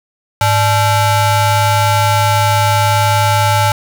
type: ring-modulated tone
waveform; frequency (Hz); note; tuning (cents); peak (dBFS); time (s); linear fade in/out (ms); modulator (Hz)
35% pulse; 485.1; B4; -31; -5; 0.41-3.72; 2; 380
effects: none